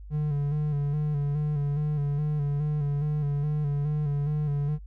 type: tone with vibrato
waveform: triangle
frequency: 146.8 Hz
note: D3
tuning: in tune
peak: -22 dBFS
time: 0.1-4.79 s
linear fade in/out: 50 ms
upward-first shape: square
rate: 2.4 Hz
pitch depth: 41 cents each way
effects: noise-tail reverb RT60 0.1 s tail -23 dB re dry + added 50 Hz sine -40 dBFS peak until 4.86 s